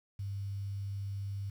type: tone with quantisation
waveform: sine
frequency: 99.2 Hz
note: G2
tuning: 21 cents sharp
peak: -35 dBFS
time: 0.19-1.5 s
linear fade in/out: 5 ms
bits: 10
effects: none